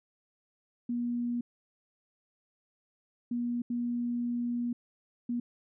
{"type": "tone bursts at uneven times", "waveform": "sine", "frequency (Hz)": 240.1, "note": "B3", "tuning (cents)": -49, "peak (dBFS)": -29, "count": 4, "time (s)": [[0.89, 1.41], [3.31, 3.62], [3.7, 4.73], [5.29, 5.4]], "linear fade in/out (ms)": 5, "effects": []}